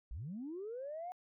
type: linear sweep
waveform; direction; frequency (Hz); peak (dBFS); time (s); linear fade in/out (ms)
sine; up; 43.65 to 740; -40; 0.11-1.12; 0
effects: tanh soft clip ceiling -36 dBFS